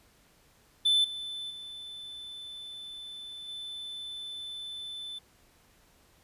triangle tone with level steps, 3520 Hz, A7, in tune, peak -20 / -34 / -39 / -36 dBFS, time 0.85-5.19 s, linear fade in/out 10 ms, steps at 1.04 / 1.5 / 3.48 s, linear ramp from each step 5 ms, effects pink hiss -63 dBFS RMS until 6.23 s + resampled to 32000 Hz

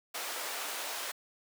pink high-pass noise, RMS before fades -38 dBFS, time 0.14-1.12 s, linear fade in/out 10 ms, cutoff 620 Hz, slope 12 dB/octave, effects high-pass 300 Hz 12 dB/octave

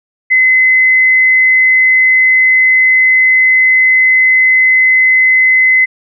sine tone, 2040 Hz, C7, 44 cents flat, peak -5 dBFS, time 0.3-5.86 s, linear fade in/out 20 ms, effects none

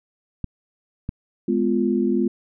clicks, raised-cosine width 5 ms, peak -14 dBFS, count 2, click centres 0.443 / 1.091 s
sine chord, F diminished, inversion first, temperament just, 209.5 / 251.4 / 349.2 Hz, Ab3 / Cb4 / F4, +15 / +31 / 0 cents, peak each -22 dBFS, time 1.48-2.28 s, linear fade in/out 5 ms
effects none

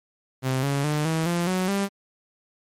sawtooth tone with pitch steps, 130.81 / 140.2 / 150.26 / 161.05 / 172.6 / 184.99 / 198.27 Hz, C3 / C#3 / D3 / E3 / F3 / F#3 / G3, 0 / +20 / +40 / -40 / -20 / 0 / +20 cents, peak -18 dBFS, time 0.42-1.89 s, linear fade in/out 50 ms, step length 210 ms, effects MP3 64 kbps

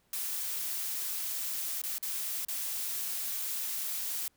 blue noise with dropouts, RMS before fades -35 dBFS, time 0.13-4.28 s, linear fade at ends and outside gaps 1 ms, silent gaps 1.817-1.837 / 1.982-2.027 / 2.449-2.484 s, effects pink hiss -71 dBFS RMS until 4.36 s

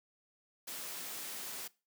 white high-pass noise, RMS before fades -43 dBFS, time 0.67-1.68 s, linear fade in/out 10 ms, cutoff 150 Hz, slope 24 dB/octave, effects noise-tail reverb RT60 0.3 s tail -21 dB re dry

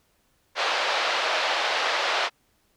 pink band-pass noise, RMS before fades -25 dBFS, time 0.55-2.3 s, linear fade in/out 50 ms, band 560 to 4500 Hz, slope 24 dB/octave, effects pink hiss -67 dBFS RMS until 2.76 s

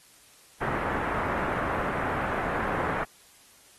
white low-pass noise, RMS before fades -30 dBFS, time 0.61-3.04 s, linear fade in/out 5 ms, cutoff 1600 Hz, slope 24 dB/octave, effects white hiss -56 dBFS RMS until 3.78 s + AAC 32 kbps

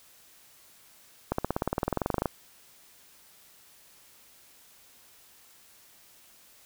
accelerating click train, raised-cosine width 1 ms, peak -12 dBFS, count 20, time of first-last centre 1.32-2.257 s, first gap 64 ms, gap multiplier 0.97, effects white hiss -57 dBFS RMS until 6.65 s

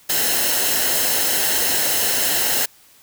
white noise with comb filter, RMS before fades -19 dBFS, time 0.09-2.66 s, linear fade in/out 10 ms, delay 0.85 ms, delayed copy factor -0.55, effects white hiss -51 dBFS RMS until 3.02 s

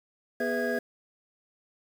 triangle tone cluster, 244.1 / 412.9 / 498 / 660 / 1647 Hz, B3 / G#4 / B4 / E5 / G#6, -20 / -10 / +14 / +2 / -15 cents, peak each -31 dBFS, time 0.4-0.79 s, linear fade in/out 5 ms, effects 8-bit

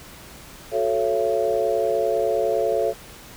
sine chord, F# minor seventh, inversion none, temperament equal with one note detuned, 370 / 440 / 554.4 / 674.7 Hz, F#4 / A4 / C#5 / E5, 0 / 0 / 0 / +40 cents, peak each -28 / -23 / -24 / -24 dBFS, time 0.71-2.94 s, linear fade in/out 50 ms, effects pink hiss -43 dBFS RMS until 3.36 s

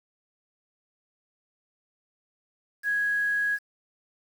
sine tone with quantisation, 1661.2 Hz, G#6, in tune, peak -23 dBFS, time 2.83-3.59 s, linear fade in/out 50 ms, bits 8, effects none

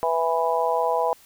harmonic tone, 164.81 Hz, E3, in tune, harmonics 3 / 4 / 5 / 6, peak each -25 / -25 / -26 / -25 dBFS, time 0.03-1.13 s, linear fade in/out 0 ms, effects white hiss -53 dBFS RMS until 1.25 s

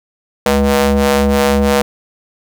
sawtooth ring-modulated tone, 138.59 Hz, C#3, in tune, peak -3 dBFS, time 0.46-1.82 s, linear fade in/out 2 ms, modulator 348 Hz, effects 7-bit

